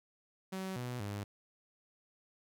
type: tone with pitch steps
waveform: sawtooth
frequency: 189.4 / 123.6 / 101.9 Hz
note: F#3 / B2 / G#2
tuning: +41 / +2 / -32 cents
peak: -34 dBFS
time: 0.52-1.24 s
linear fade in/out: 10 ms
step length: 240 ms
effects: none